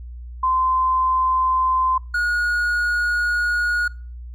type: tone pair in turn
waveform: sine / triangle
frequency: 1034 / 1445.2 Hz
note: C6 / F#6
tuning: -21 / -41 cents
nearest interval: tritone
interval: 580 cents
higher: second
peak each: -16 dBFS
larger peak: neither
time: 0.43-1.98 / 2.14-3.88 s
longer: second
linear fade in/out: 5 ms
effects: noise-tail reverb RT60 0.4 s tail -24 dB re dry + added 60 Hz sine -32 dBFS peak until 4.34 s